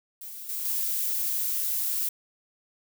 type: noise with level steps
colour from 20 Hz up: violet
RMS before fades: -40 / -32 / -28 dBFS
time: 0.21-2.09 s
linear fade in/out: 5 ms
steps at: 0.49 / 0.65 s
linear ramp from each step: 2 ms
effects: none